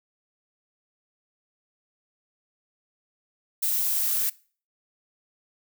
violet noise with high-pass filter sweep, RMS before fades -25 dBFS, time 3.62-4.3 s, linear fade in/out 10 ms, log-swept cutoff 330 to 1700 Hz, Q 2.6, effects noise-tail reverb RT60 0.4 s tail -21 dB re dry

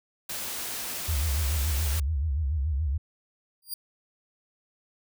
white noise, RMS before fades -34 dBFS, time 0.29-2 s, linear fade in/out 5 ms
sine tone with vibrato, 73.42 Hz, D2, in tune, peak -24 dBFS, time 1.08-2.98 s, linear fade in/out 10 ms, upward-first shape sine, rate 7 Hz, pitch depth 190 cents each way
5% pulse tone with exponential growth, 4788 Hz, D8, 33 cents sharp, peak -21 dBFS, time 3.62-3.74 s, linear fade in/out 5 ms, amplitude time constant 24 ms
effects none

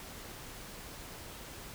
silence, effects pink hiss -47 dBFS RMS until 1.74 s

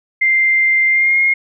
sine tone with pitch glide, 2093 to 2142 Hz, C7 to C7, 0 to +40 cents, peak -10 dBFS, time 0.21-1.34 s, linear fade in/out 10 ms, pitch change +40 cents, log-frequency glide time 0.88-1.19 s, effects none

